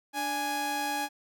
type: tone pair together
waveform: sawtooth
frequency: 293.5 / 831 Hz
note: D4 / G#5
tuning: -1 / +1 cents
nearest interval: octave + tritone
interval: 1802 cents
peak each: -33 / -26 dBFS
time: 0.13-1.09 s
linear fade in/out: 50 ms
effects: none